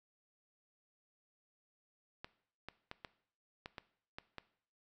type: clicks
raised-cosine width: 0.3 ms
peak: -28 dBFS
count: 8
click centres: 2.245 / 2.686 / 2.914 / 3.048 / 3.659 / 3.782 / 4.185 / 4.383 s
effects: noise-tail reverb RT60 0.6 s tail -18 dB re dry